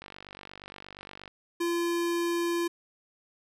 click train, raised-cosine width 0.3 ms, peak -27 dBFS, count 62, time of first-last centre 0.02-1.278 s, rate 48.5 Hz
square tone, 342.5 Hz, F4, 34 cents flat, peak -27 dBFS, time 1.6-2.68 s, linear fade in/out 10 ms
effects resampled to 32000 Hz

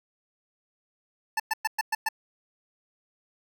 25% pulse tone bursts, 880 Hz, A5, in tune, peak -20 dBFS, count 6, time 1.37-2.088 s, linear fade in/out 5 ms, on 28 ms, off 110 ms, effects none

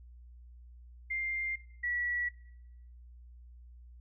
sine tone pair in turn, 2103 / 1939.9 Hz, C7 / B6, +8 / -32 cents, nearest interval minor second, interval 140 cents, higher first, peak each -32 / -31 dBFS, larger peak second, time 1.1-1.56 / 1.83-2.29 s, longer neither, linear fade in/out 10 ms, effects noise-tail reverb RT60 0.8 s tail -18 dB re dry + added 60 Hz sine -50 dBFS peak until 4 s

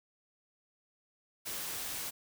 white noise, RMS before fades -39 dBFS, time 1.45-2.11 s, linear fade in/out 20 ms, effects none

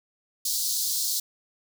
pink high-pass noise, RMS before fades -27 dBFS, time 0.45-1.2 s, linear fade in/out 5 ms, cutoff 4000 Hz, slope 48 dB/octave, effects none

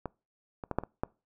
clicks, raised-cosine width 1 ms, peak -20 / -24 / -18 / -12 / -25 / -15 dBFS, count 6, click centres 0.057 / 0.638 / 0.713 / 0.786 / 0.836 / 1.035 s, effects noise-tail reverb RT60 0.3 s tail -24 dB re dry

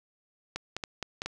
clicks, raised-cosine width 0.2 ms, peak -16 dBFS, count 6, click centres 0.56 / 0.766 / 0.838 / 1.027 / 1.219 / 1.26 s, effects none

